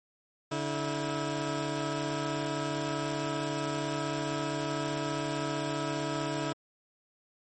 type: tone pair together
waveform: 15% pulse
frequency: 144.4 / 324.2 Hz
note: D3 / E4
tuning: -29 / -29 cents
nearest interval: octave + major second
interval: 1400 cents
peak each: -27 dBFS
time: 0.51-6.53 s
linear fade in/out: 10 ms
effects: MP3 32 kbps